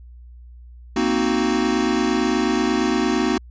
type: chord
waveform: square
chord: C half-diminished seventh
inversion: third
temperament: equal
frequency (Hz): 233.1 / 261.6 / 311.1 / 370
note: Bb3 / C4 / Eb4 / Gb4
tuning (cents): 0 / 0 / 0 / 0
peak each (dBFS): -24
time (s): 0.96-3.38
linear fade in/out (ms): 5
effects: added 60 Hz sine -39 dBFS peak until 3.5 s + resampled to 16000 Hz